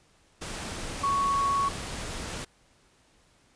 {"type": "tone in noise", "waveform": "sine", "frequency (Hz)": 1112, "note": "C#6", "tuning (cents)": 5, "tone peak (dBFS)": -23, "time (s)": [1.03, 1.69], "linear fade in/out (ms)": 10, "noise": "pink", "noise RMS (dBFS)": -36, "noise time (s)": [0.41, 2.45], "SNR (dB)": 10, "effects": ["pink hiss -63 dBFS RMS until 3.55 s", "resampled to 22050 Hz"]}